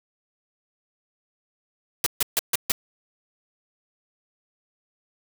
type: noise bursts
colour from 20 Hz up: white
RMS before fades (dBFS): -21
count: 5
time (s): 2.04-2.72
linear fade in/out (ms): 2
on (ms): 24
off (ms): 140
effects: none